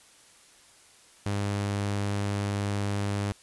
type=tone; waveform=sawtooth; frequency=101.2 Hz; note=G#2; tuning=44 cents flat; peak=-23 dBFS; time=1.26-3.32 s; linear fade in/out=0 ms; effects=white hiss -56 dBFS RMS until 3.42 s + resampled to 24000 Hz